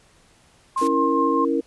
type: tone with tremolo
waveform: sine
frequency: 1063 Hz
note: C6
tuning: 27 cents sharp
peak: -19 dBFS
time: 0.76-1.45 s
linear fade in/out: 5 ms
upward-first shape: sine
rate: 4.9 Hz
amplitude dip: 35%
type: noise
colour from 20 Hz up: white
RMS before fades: -36 dBFS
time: 0.77-0.88 s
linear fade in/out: 10 ms
type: chord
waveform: sine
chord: A# diminished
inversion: first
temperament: equal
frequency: 277.2 / 329.6 / 466.2 Hz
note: C#4 / E4 / A#4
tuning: 0 / 0 / 0 cents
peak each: -23 dBFS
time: 0.81-1.61 s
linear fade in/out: 10 ms
effects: pink hiss -56 dBFS RMS until 1.66 s + resampled to 24000 Hz